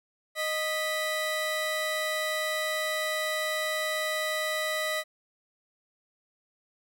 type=tone pair together; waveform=30% pulse; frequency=620.5 / 1970 Hz; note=D#5 / B6; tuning=-5 / -5 cents; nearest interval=octave + minor sixth; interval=2000 cents; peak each=-28 dBFS; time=0.35-5.04 s; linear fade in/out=50 ms; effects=none